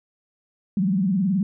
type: tone with vibrato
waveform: sine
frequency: 190 Hz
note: F#3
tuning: 46 cents sharp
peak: -18 dBFS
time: 0.77-1.43 s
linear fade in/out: 2 ms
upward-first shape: sine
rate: 19 Hz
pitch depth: 170 cents each way
effects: none